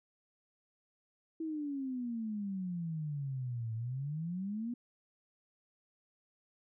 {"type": "exponential two-way sweep", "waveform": "sine", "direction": "down then up", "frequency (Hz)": [327.4, 110.2, 246], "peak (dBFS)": -35, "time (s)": [1.4, 4.74], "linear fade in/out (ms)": 5, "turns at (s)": 3.74, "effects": []}